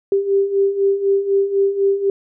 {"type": "beating tone pair", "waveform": "sine", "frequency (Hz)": [392, 396], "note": ["G4", "G4"], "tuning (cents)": [0, 18], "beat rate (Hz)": 4, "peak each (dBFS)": [-20, -15], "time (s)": [0.12, 2.1], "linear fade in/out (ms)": 2, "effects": []}